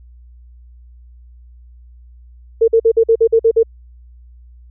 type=tone bursts; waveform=sine; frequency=453.8 Hz; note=A#4; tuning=47 cents flat; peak=-7 dBFS; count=9; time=2.61-3.632 s; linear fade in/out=10 ms; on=70 ms; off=49 ms; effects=added 60 Hz sine -39 dBFS peak until 4.7 s